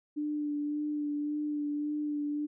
sine tone with vibrato, 295.8 Hz, D4, 13 cents sharp, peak -30 dBFS, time 0.16-2.47 s, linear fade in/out 20 ms, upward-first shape sine, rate 1.8 Hz, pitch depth 19 cents each way, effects none

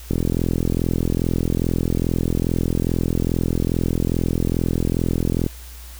click train, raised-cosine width 3 ms, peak -7 dBFS, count 228, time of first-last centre 0.11-5.464 s, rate 42.4 Hz, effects added 60 Hz sine -36 dBFS peak until 5.99 s + white hiss -43 dBFS RMS until 5.99 s

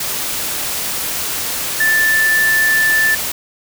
sine tone in noise, 1760 Hz, A6, in tune, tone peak -11 dBFS, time 1.8-3.15 s, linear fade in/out 5 ms, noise white, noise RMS -21 dBFS, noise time 0-3.32 s, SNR +7 dB, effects none

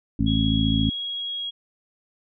harmonic tone, 54.4 Hz, A1, 19 cents flat, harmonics 1 / 2 / 3 / 4 / 5, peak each -26 / -25 / -28 / -24 / -24 dBFS, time 0.19-0.9 s, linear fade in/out 5 ms
sine tone with pitch glide, 3322 to 3301 Hz, G#7 to G#7, 0 to -11 cents, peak -27 dBFS, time 0.26-1.51 s, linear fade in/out 20 ms, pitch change -11 cents, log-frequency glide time 0.39-1.31 s
effects none

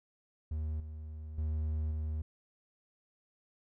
triangle tone with level steps, 77.4 Hz, D#2, 9 cents flat, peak -31 / -39 / -29 / -31 dBFS, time 0.51-2.22 s, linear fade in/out 5 ms, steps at 0.8 / 1.38 / 1.91 s, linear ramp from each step 2 ms, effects none

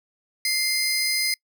sawtooth tone pair together, 2093 / 4987 Hz, C7 / D#8, 0 / +3 cents, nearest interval octave + minor third, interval 1503 cents, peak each -21 dBFS, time 0.45-1.34 s, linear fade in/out 2 ms, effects noise-tail reverb RT60 0.1 s tail -26 dB re dry

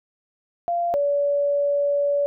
sine tone pair in turn, 691 / 571.9 Hz, F5 / D5, -19 / -46 cents, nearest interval minor third, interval 327 cents, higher first, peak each -20 / -18 dBFS, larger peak second, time 0.68-0.94 / 0.94-2.26 s, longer second, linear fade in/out 0 ms, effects none

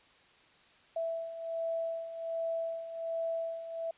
sine beating tone pair, 659.3 / 660.6 Hz, E5 / E5, 0 / +4 cents, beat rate 1.3 Hz, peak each -40 / -34 dBFS, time 0.96-3.91 s, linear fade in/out 5 ms, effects white hiss -62 dBFS RMS until 3.97 s + resampled to 8000 Hz

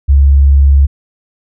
sine tone with vibrato, 69.6 Hz, C#2, 8 cents sharp, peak -3 dBFS, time 0.08-0.87 s, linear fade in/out 20 ms, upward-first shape square, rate 20 Hz, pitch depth 39 cents each way, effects none

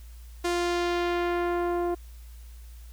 sawtooth tone with low-pass filter sweep, 349.2 Hz, F4, in tune, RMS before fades -27 dBFS, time 0.44-1.95 s, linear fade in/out 10 ms, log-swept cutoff 9600 to 780 Hz, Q 0.86, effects added 58 Hz sine -42 dBFS peak until 2.92 s + white hiss -58 dBFS RMS until 2.92 s

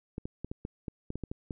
clicks, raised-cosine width 3 ms, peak -23 dBFS, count 11, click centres 0.181 / 0.255 / 0.446 / 0.515 / 0.651 / 0.882 / 1.104 / 1.156 / 1.237 / 1.315 / 1.508 s, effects none

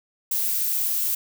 violet noise, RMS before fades -24 dBFS, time 0.31-1.15 s, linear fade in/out 5 ms, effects none

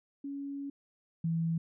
sine tone pair in turn, 280 / 164.81 Hz, C#4 / E3, +18 / 0 cents, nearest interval major sixth, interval 918 cents, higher first, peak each -36 / -28 dBFS, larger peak second, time 0.24-0.7 / 1.24-1.58 s, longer first, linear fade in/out 5 ms, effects none

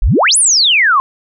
sine exponential two-way sweep, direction up then down, 30.11 to 10700 to 1025 Hz, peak -7 dBFS, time 0.02-1 s, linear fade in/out 0 ms, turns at 0.37 s, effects none

